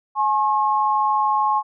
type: tone pair together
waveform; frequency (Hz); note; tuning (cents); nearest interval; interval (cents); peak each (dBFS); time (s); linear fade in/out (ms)
sine; 847 / 1080.3; G#5 / C#6; +34 / -45; major third; 421; -19 / -19; 0.15-1.63; 50
effects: none